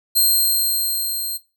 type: tone with level ramp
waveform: 10% pulse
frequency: 4186 Hz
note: C8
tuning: in tune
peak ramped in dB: -6 to -18 dBFS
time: 0.15-1.38 s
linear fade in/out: 20 ms
effects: noise-tail reverb RT60 0.3 s tail -18 dB re dry